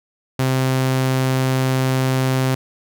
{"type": "tone", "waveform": "sawtooth", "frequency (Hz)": 130.81, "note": "C3", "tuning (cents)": 0, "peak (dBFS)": -12, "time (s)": [0.39, 2.55], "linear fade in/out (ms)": 5, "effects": []}